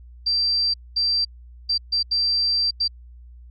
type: tone bursts at uneven times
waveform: sine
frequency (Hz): 4700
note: D8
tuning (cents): +1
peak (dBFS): -18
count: 6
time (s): 0.26-0.74 / 0.96-1.25 / 1.69-1.78 / 1.92-2.03 / 2.11-2.71 / 2.8-2.88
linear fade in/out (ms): 10
effects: added 60 Hz sine -41 dBFS peak until 3.5 s + AAC 64 kbps